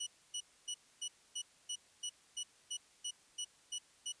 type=tone bursts; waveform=20% pulse; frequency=2942 Hz; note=F#7; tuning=11 cents flat; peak=-33 dBFS; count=13; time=0-4.124 s; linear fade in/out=10 ms; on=68 ms; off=270 ms; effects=white hiss -66 dBFS RMS until 4.2 s + resampled to 22050 Hz